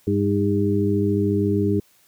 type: harmonic tone with a mistuned harmonic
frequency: 100.8 Hz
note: G2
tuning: 49 cents sharp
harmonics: 1 / 2 / 3 / 4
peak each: -23 / -23 / -23 / -23 dBFS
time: 0.07-1.8 s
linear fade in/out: 5 ms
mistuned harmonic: 3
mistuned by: +41 cents
effects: white hiss -58 dBFS RMS until 2.07 s